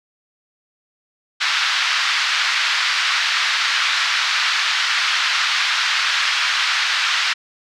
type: band-pass noise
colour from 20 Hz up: pink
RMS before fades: -19 dBFS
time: 1.4-7.34 s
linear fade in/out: 20 ms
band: 1300 to 4900 Hz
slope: 24 dB/octave
effects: none